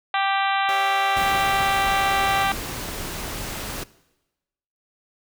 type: harmonic tone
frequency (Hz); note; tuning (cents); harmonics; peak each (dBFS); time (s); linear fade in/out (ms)
392; G4; 0; 2 / 3 / 4 / 5 / 6 / 7 / 8 / 9 / 10; -22 / -26 / -28 / -30 / -32 / -33 / -34 / -35 / -36; 0.14-2.52; 2
type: chord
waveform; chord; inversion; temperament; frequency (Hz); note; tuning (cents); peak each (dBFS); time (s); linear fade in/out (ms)
15% pulse; C# diminished; second; equal with one note detuned; 392 / 554.4 / 670.4; G4 / C#5 / E5; 0 / 0 / +29; -28; 0.69-2.44; 0
type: noise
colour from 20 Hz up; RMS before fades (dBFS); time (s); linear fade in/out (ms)
pink; -31; 1.16-3.84; 10
effects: noise-tail reverb RT60 1.0 s tail -20 dB re dry